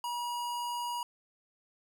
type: tone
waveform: square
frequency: 961 Hz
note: B5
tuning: 48 cents flat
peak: -34 dBFS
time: 0.04-1.03 s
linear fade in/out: 2 ms
effects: none